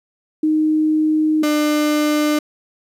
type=tone pair in turn; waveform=sine / 35% pulse; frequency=310 / 300 Hz; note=D#4 / D4; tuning=-6 / +37 cents; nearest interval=minor second; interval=57 cents; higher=first; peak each=-13 dBFS; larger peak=neither; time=0.43-1.43 / 1.43-2.39 s; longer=first; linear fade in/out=5 ms; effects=resampled to 32000 Hz + 9-bit